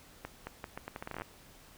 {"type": "accelerating click train", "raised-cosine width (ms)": 0.5, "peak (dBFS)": -24, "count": 15, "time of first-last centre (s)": [0.25, 1.219], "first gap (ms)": 220, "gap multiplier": 0.78, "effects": ["pink hiss -57 dBFS RMS until 1.77 s"]}